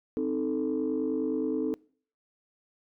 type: chord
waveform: sine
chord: A diminished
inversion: first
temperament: equal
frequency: 261.6 / 311.1 / 440 Hz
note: C4 / Eb4 / A4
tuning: 0 / 0 / 0 cents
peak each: -30 dBFS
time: 0.17-1.74 s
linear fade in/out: 0 ms
effects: noise-tail reverb RT60 0.5 s tail -25 dB re dry + tanh soft clip ceiling -20 dBFS